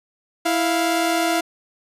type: tone pair together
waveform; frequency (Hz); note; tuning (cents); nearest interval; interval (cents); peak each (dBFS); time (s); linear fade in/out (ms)
sawtooth; 329.6 / 698.4; E4 / F5; 0 / 0; octave + minor second; 1300; -17; 0.45-1.41; 10
effects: resampled to 32000 Hz